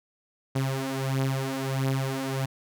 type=beating tone pair; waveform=sawtooth; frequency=133.1 / 134.6 Hz; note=C3 / C3; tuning=+30 / +49 cents; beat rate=1.5 Hz; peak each=-26 / -24 dBFS; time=0.55-2.46 s; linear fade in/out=10 ms; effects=none